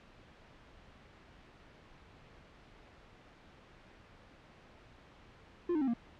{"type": "tone with pitch steps", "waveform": "triangle", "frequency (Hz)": [349.2, 305.8, 267.7, 234.4], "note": ["F4", "D#4", "C4", "A#3"], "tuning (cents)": [0, -30, 40, 10], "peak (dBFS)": -27, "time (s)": [5.69, 5.938], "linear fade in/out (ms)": 5, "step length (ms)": 62, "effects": ["pink hiss -58 dBFS RMS until 6.19 s", "low-pass 3000 Hz 12 dB/octave"]}